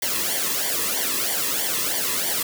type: noise with flanger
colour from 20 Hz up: white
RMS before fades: -24 dBFS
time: 0.02-2.43 s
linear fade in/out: 5 ms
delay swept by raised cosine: 0.76 to 1.36 ms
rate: 3.1 Hz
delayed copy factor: -0.8
effects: none